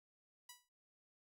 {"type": "tone with exponential decay", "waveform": "5% pulse", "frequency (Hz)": 980, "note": "B5", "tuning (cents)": -14, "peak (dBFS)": -38, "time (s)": [0.49, 0.69], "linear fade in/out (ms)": 5, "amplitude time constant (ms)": 42, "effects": []}